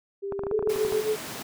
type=tone with pitch glide; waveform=sine; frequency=396.7 to 387.2 Hz; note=G4 to G4; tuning=+21 to -21 cents; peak=-29 dBFS; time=0.22-1.02 s; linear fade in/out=20 ms; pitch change=-42 cents; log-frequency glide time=0.66-0.79 s
type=clicks; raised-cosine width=1 ms; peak=-19 dBFS; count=11; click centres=0.323 / 0.393 / 0.436 / 0.468 / 0.513 / 0.592 / 0.626 / 0.674 / 0.76 / 0.85 / 0.923 s
type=tone with tremolo; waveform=sine; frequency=431.1 Hz; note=A4; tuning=35 cents flat; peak=-21 dBFS; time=0.52-1.16 s; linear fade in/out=5 ms; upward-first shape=sine; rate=7.3 Hz; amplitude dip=70%
type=high-pass noise; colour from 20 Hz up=pink; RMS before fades=-37 dBFS; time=0.69-1.43 s; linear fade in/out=10 ms; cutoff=170 Hz; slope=12 dB/octave
effects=none